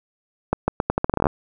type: accelerating click train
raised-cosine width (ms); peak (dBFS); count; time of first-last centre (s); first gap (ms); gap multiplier
1; -4; 14; 0.53-1.268; 150; 0.81
effects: none